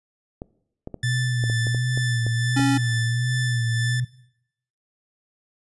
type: clicks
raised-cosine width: 2 ms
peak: -19 dBFS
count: 10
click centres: 0.419 / 0.874 / 0.943 / 1.439 / 1.499 / 1.669 / 1.747 / 1.975 / 2.266 / 2.595 s
type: tone with vibrato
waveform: sine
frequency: 120 Hz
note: B2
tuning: 49 cents flat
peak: -21 dBFS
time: 1.03-4.05 s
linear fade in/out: 10 ms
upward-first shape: sine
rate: 1.4 Hz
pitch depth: 73 cents each way
type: tone with tremolo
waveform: sawtooth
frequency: 1760 Hz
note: A6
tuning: in tune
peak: -22 dBFS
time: 1.03-4 s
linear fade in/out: 2 ms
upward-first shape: sine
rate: 2.2 Hz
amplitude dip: 40%
type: tone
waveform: square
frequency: 276.1 Hz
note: C#4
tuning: 7 cents flat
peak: -19 dBFS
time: 2.56-2.78 s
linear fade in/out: 10 ms
effects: noise-tail reverb RT60 0.8 s tail -21 dB re dry + resampled to 24000 Hz